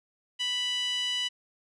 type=tone with high-pass filter; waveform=sawtooth; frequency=987.8 Hz; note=B5; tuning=in tune; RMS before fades=-30 dBFS; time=0.39-1.29 s; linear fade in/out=20 ms; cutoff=2700 Hz; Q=8.4; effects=resampled to 22050 Hz